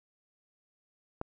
click, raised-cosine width 1 ms, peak -20 dBFS, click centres 1.214 s, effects none

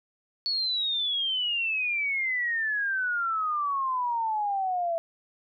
sine exponential sweep, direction down, 4449 to 659.3 Hz, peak -25 dBFS, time 0.46-4.98 s, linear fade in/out 0 ms, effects none

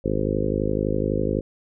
harmonic tone with a mistuned harmonic, 51.91 Hz, G#1, in tune, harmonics 1 / 2 / 3 / 4 / 5 / 6 / 7 / 8 / 9 / 10, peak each -30 / -30 / -30 / -30 / -30 / -30 / -30 / -30 / -30 / -30 dBFS, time 0.04-1.41 s, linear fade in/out 10 ms, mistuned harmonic 1, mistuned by -45 cents, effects none

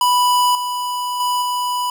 square tone with level steps, 987.8 Hz, B5, in tune, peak -13 / -21 / -17 / -19 dBFS, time 0.01-1.9 s, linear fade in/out 2 ms, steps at 0.55 / 1.2 / 1.42 s, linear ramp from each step 2 ms, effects none

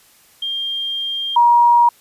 sine tone pair in turn, 3200 / 951.4 Hz, G7 / A#5, +35 / +35 cents, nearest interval octave + major sixth, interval 2100 cents, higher first, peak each -20 / -8 dBFS, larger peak second, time 0.42-1.36 / 1.36-1.89 s, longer first, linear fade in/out 5 ms, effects white hiss -51 dBFS RMS until 2 s + resampled to 32000 Hz

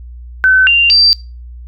sine tone with pitch steps, 1523 / 2781 / 4686 Hz, F#6 / F7 / D8, +50 / -8 / -5 cents, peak -5 dBFS, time 0.44-1.13 s, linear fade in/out 0 ms, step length 230 ms, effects noise-tail reverb RT60 0.3 s tail -22 dB re dry + added 60 Hz sine -28 dBFS peak until 1.67 s

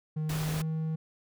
triangle tone with pitch glide, 155.1 to 158.73 Hz, D#3 to D#3, -5 to +35 cents, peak -27 dBFS, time 0.16-0.96 s, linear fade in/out 10 ms, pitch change +40 cents, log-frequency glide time 0.52-0.64 s
pink noise, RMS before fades -38 dBFS, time 0.29-0.62 s, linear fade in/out 5 ms
effects none

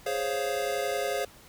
square chord, Db major seventh, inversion second, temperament equal, 415.3 / 523.3 / 554.4 / 698.5 Hz, Ab4 / C5 / Db5 / F5, 0 / 0 / 0 / 0 cents, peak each -34 dBFS, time 0.06-1.25 s, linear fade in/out 5 ms, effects pink hiss -53 dBFS RMS until 1.48 s

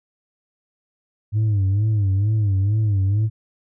sine tone with vibrato, 102.4 Hz, G#2, 24 cents flat, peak -13 dBFS, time 1.32-3.3 s, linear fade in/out 50 ms, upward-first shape sine, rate 2.2 Hz, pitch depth 120 cents each way, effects tanh soft clip ceiling -15 dBFS

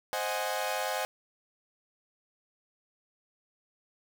sawtooth chord, Ab dominant seventh, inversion first, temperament equal, 523.3 / 622.3 / 740 / 830.6 Hz, C5 / Eb5 / Gb5 / Ab5, 0 / 0 / 0 / 0 cents, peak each -32 dBFS, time 0.13-1.05 s, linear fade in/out 0 ms, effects 8-bit

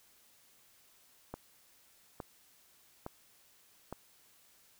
click train, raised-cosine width 1 ms, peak -26 dBFS, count 4, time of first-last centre 1.34-3.926 s, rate 1.16 Hz, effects white hiss -65 dBFS RMS until 4.79 s

